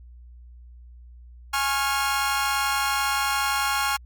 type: chord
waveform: sawtooth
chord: Db major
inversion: second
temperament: equal with one note detuned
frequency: 830.6 / 1090.3 / 1396.9 Hz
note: Ab5 / Db6 / F6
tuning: 0 / -29 / 0 cents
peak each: -23 dBFS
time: 1.53-3.97 s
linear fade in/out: 10 ms
effects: added 60 Hz sine -43 dBFS peak until 4.05 s + Opus 48 kbps